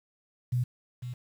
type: tone with echo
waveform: sine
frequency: 123.47 Hz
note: B2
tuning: in tune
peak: -24 dBFS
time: 0.52-0.64 s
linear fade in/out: 10 ms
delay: 500 ms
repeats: 1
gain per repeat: -10 dB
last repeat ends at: 1.14 s
effects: 9-bit